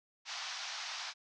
white band-pass noise, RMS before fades -42 dBFS, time 0.25-1.14 s, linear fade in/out 50 ms, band 700 to 6000 Hz, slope 48 dB/octave, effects none

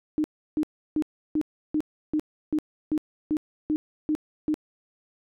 sine tone bursts, 305.8 Hz, D#4, 30 cents flat, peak -21 dBFS, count 12, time 0.18-4.542 s, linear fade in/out 0 ms, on 61 ms, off 330 ms, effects none

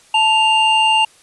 triangle tone pair together, 880 / 2794 Hz, A5 / F7, 0 / 0 cents, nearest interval octave + minor sixth, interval 2000 cents, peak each -12 dBFS, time 0.14-1.05 s, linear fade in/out 5 ms, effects white hiss -49 dBFS RMS until 1.22 s + resampled to 24000 Hz

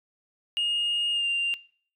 sine tone with pitch glide, 2849 to 2787 Hz, F7 to F7, +34 to -4 cents, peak -22 dBFS, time 0.57-1.54 s, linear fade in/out 0 ms, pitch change -38 cents, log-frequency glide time 1.12-1.27 s, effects noise-tail reverb RT60 0.5 s tail -21 dB re dry + tanh soft clip ceiling -21 dBFS

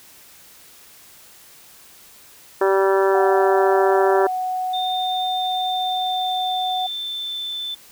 harmonic tone, 193.7 Hz, G3, 20 cents flat, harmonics 2 / 3 / 4 / 5 / 6 / 7 / 8 / 9, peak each -16 / -22 / -26 / -24 / -30 / -28 / -32 / -31 dBFS, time 2.61-4.27 s, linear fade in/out 5 ms
sine tone, 740 Hz, F#5, in tune, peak -21 dBFS, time 3.14-6.87 s, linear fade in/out 10 ms
sine tone with pitch glide, 3613 to 3528 Hz, A7 to A7, +45 to +4 cents, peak -25 dBFS, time 4.73-7.75 s, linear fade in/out 10 ms, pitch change -41 cents, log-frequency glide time 4.92-7.58 s
effects white hiss -47 dBFS RMS until 7.91 s

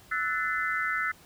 sine chord, F# half-diminished seventh, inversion third, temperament equal with one note detuned, 1318.5 / 1480 / 1760 / 2044 Hz, E6 / F#6 / A6 / C7, 0 / 0 / 0 / -41 cents, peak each -32 dBFS, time 0.11-1.12 s, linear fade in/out 10 ms, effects pink hiss -55 dBFS RMS until 1.25 s

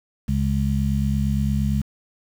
harmonic tone, 68.7 Hz, C#2, 15 cents flat, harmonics 1 / 2 / 3, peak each -23 / -23 / -23 dBFS, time 0.28-1.82 s, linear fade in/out 10 ms, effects 7-bit

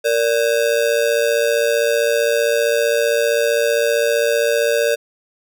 square ring-modulated tone, 523 Hz, C5, 1 cent flat, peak -12 dBFS, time 0.04-4.96 s, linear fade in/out 20 ms, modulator 57.7 Hz, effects none

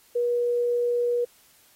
sine tone, 481.6 Hz, B4, 44 cents flat, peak -21 dBFS, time 0.15-1.25 s, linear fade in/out 10 ms, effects white hiss -58 dBFS RMS until 1.75 s + AAC 48 kbps

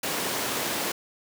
pink high-pass noise, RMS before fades -29 dBFS, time 0.03-0.92 s, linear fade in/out 5 ms, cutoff 260 Hz, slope 12 dB/octave, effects none

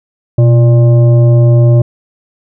sine tone with frequency modulation, 122.3 Hz, B2, 16 cents flat, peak -3 dBFS, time 0.38-1.82 s, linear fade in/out 5 ms, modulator 469 Hz, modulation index 0.42, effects none

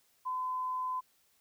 sine tone, 1018 Hz, C6, 48 cents flat, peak -32 dBFS, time 0.25-1.01 s, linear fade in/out 20 ms, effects white hiss -70 dBFS RMS until 1.4 s

